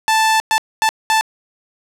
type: tone bursts at uneven times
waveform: sawtooth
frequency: 880 Hz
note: A5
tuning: in tune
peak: -8 dBFS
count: 4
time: 0.08-0.4 / 0.51-0.58 / 0.82-0.89 / 1.1-1.21 s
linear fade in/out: 0 ms
effects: low-pass 11000 Hz 12 dB/octave